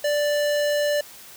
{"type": "tone with notch filter", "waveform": "square", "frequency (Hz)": 587.3, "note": "D5", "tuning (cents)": 0, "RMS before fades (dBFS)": -22, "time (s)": [0.04, 1.01], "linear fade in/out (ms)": 5, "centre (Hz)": 11000, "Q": 1.8, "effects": ["white hiss -44 dBFS RMS until 1.36 s", "high-pass 60 Hz 12 dB/octave"]}